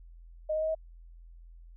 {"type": "tone with pitch steps", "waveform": "sine", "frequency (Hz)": [619, 625.1, 631.3, 637.5], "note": ["D#5", "D#5", "D#5", "D#5"], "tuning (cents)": [-9, 8, 25, 42], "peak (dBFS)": -27, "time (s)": [0.49, 0.75], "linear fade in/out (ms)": 10, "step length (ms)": 65, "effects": ["added 42 Hz sine -48 dBFS peak until 1.76 s"]}